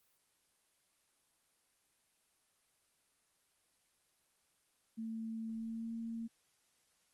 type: tone with pitch glide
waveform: sine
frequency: 224.1 to 228.4 Hz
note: A3 to A#3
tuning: +32 to -35 cents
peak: -39 dBFS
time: 4.97-6.28 s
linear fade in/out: 20 ms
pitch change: +33 cents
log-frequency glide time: 5.58-5.91 s
effects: white hiss -75 dBFS RMS until 7.13 s + Opus 24 kbps